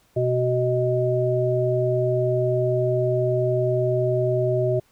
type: harmonic tone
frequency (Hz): 124.9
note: B2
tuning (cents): +20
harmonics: 1 / 3 / 5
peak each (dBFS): -23 / -23 / -23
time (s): 0.16-4.8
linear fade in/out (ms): 10
effects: pink hiss -61 dBFS RMS until 4.91 s